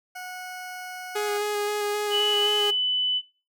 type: tone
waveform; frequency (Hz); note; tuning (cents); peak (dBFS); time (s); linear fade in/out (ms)
20% pulse; 733; F#5; -16; -30; 0.15-1.38; 10
type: tone with vibrato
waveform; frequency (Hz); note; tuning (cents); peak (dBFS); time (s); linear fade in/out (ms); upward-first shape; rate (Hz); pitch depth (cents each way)
sawtooth; 415.3; G#4; 0; -21; 1.15-2.71; 10; square; 3.8; 10
type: tone with pitch glide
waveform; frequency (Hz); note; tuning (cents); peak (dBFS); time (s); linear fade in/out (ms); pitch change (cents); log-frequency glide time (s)
sine; 2960 to 3000; F#7 to F#7; 0 to +23; -21; 2.1-3.22; 50; +23; 2.4-2.47
effects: noise-tail reverb RT60 0.3 s tail -17 dB re dry